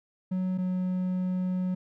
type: tone pair in turn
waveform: triangle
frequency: 185 / 183.51 Hz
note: F#3 / F#3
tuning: 0 / -14 cents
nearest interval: unison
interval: 14 cents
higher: first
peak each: -24 dBFS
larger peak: neither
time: 0.31-0.58 / 0.58-1.75 s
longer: second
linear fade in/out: 10 ms
effects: none